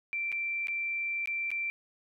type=tone with dropouts; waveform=sine; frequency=2349 Hz; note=D7; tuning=in tune; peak=-30 dBFS; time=0.13-1.7 s; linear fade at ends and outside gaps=0 ms; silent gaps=0.318-0.325 / 0.671-0.683 / 1.258-1.274 / 1.505-1.515 s; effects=none